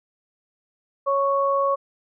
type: tone pair together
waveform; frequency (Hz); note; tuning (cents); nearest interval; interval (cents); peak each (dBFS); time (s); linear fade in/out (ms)
sine; 553.5 / 1108.7; C#5 / C#6; -3 / 0; octave; 1203; -21; 1.06-1.76; 20
effects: none